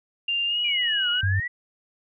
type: tone with pitch glide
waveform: sine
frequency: 2794 to 2909 Hz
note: F7 to F#7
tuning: 0 to -30 cents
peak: -22 dBFS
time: 0.28-1.21 s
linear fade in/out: 5 ms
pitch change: +70 cents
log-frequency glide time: 0.46-0.6 s
type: exponential two-way sweep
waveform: sine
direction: down then up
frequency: 2453 to 1396.9 to 1983 Hz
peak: -26 dBFS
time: 0.64-1.48 s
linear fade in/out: 10 ms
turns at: 1.1 s
type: tone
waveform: sine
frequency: 96.4 Hz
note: G2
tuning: 28 cents flat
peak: -20 dBFS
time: 1.23-1.4 s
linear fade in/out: 5 ms
effects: none